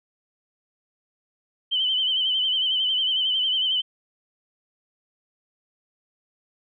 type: tone with vibrato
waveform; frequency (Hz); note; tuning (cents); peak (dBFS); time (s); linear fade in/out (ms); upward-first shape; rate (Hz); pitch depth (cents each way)
sine; 3060; G7; -42; -20; 1.71-3.82; 20; sine; 11; 57
effects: none